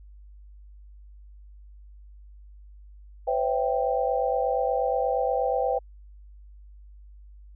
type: chord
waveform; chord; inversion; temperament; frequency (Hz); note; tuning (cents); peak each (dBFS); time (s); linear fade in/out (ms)
sine; C# half-diminished seventh; third; equal with one note detuned; 506 / 554.4 / 659.3 / 784; B4 / C#5 / E5 / G5; +42 / 0 / 0 / 0; -26 / -30 / -30 / -27; 3.27-5.79; 10
effects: added 50 Hz sine -45 dBFS peak until 7.55 s